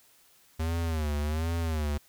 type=tone with vibrato; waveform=square; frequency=78.5 Hz; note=D#2; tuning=16 cents sharp; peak=-28 dBFS; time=0.59-1.98 s; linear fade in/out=10 ms; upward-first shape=sine; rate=1.3 Hz; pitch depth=120 cents each way; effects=white hiss -61 dBFS RMS until 2.08 s